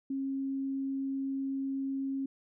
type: tone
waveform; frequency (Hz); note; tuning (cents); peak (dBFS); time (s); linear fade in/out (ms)
sine; 270.8; C#4; -40; -31; 0.1-2.26; 5
effects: none